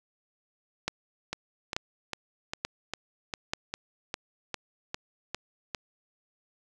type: two click trains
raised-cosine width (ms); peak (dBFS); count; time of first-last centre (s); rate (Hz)
0.2; -15 / -11; 12 / 4; 1.33-5.748 / 0.88-3.535; 2.49 / 1.13
effects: none